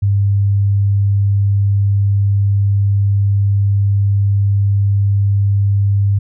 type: tone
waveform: sine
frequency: 100 Hz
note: G2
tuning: 35 cents sharp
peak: -10 dBFS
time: 0.02-6.19 s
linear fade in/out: 10 ms
effects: none